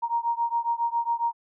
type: beating tone pair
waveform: sine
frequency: 932.3 / 939.6 Hz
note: A#5 / A#5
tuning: 0 / +13 cents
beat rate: 7.3 Hz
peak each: -26 / -27 dBFS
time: 0.02-1.33 s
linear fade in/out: 20 ms
effects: none